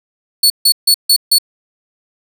sawtooth tone bursts, 4421 Hz, C#8, 5 cents flat, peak -4 dBFS, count 5, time 0.43-1.385 s, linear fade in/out 5 ms, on 71 ms, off 150 ms, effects none

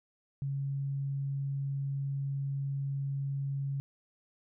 sine tone, 138.4 Hz, C#3, 2 cents flat, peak -31 dBFS, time 0.42-3.8 s, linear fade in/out 0 ms, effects none

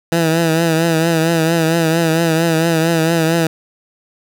15% pulse tone with vibrato, 164 Hz, E3, 9 cents flat, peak -6 dBFS, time 0.12-3.47 s, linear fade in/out 2 ms, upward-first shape triangle, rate 4.4 Hz, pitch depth 64 cents each way, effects none

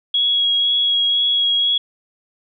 sine tone with vibrato, 3322 Hz, G#7, in tune, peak -14 dBFS, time 0.14-1.78 s, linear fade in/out 5 ms, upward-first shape sine, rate 2 Hz, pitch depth 13 cents each way, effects none

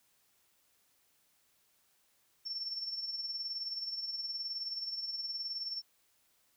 sine tone with tremolo, 5420 Hz, E8, 47 cents sharp, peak -34 dBFS, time 2.45-5.82 s, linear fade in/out 20 ms, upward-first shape sine, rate 19 Hz, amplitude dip 55%, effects white hiss -72 dBFS RMS until 6.56 s

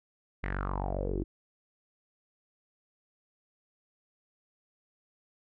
sawtooth tone with low-pass filter sweep, 47.52 Hz, F#1, 47 cents sharp, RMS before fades -33 dBFS, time 0.43-1.24 s, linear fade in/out 10 ms, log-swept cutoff 2100 to 320 Hz, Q 6.1, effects none

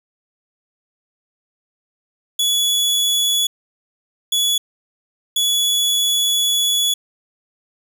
sawtooth tone bursts at uneven times, 3401 Hz, G#7, 40 cents sharp, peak -12 dBFS, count 3, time 2.39-3.47 / 4.32-4.58 / 5.36-6.94 s, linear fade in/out 5 ms, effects 9-bit

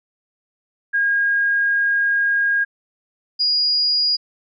sine tone pair in turn, 1628 / 4878 Hz, G#6 / D#8, -35 / -35 cents, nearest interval octave + perfect fifth, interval 1900 cents, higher second, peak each -15 / -15 dBFS, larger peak neither, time 0.93-2.65 / 3.39-4.17 s, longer first, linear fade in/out 20 ms, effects none

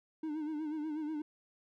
triangle tone with vibrato, 306.7 Hz, D#4, 25 cents flat, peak -33 dBFS, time 0.23-1.22 s, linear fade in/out 5 ms, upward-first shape sine, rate 8.2 Hz, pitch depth 69 cents each way, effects none

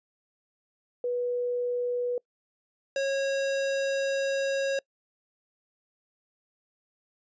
sine / square tone pair in turn, 489 / 546.9 Hz, B4 / C#5, -17 / -23 cents, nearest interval major second, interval 194 cents, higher second, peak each -26 dBFS, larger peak neither, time 1.04-2.18 / 2.96-4.79 s, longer second, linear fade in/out 2 ms, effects noise-tail reverb RT60 0.1 s tail -25 dB re dry + resampled to 16000 Hz

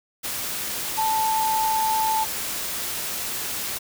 sine tone in noise, 880 Hz, A5, in tune, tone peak -20 dBFS, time 0.97-2.25 s, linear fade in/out 20 ms, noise white, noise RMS -29 dBFS, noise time 0.23-3.79 s, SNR +6 dB, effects none

